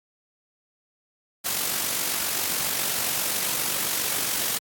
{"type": "noise with amplitude modulation", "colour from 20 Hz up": "white", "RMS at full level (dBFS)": -24, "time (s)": [1.44, 4.59], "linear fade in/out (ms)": 20, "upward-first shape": "sine", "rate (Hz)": 47.4, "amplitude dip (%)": 40, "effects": ["high-pass 100 Hz 12 dB/octave", "AAC 64 kbps"]}